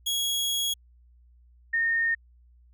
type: tone pair in turn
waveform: sawtooth / sine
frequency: 3322 / 1834.5 Hz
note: G#7 / A#6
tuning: 0 / -28 cents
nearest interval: minor seventh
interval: 1028 cents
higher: first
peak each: -22 dBFS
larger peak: neither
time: 0.06-0.74 / 1.73-2.15 s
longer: first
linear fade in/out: 10 ms
effects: added 60 Hz sine -54 dBFS peak until 2.73 s